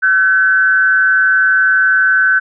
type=tone with frequency modulation; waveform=sine; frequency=1524 Hz; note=G6; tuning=49 cents flat; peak=-8 dBFS; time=0.02-2.4 s; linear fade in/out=20 ms; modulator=164 Hz; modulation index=0.51; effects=none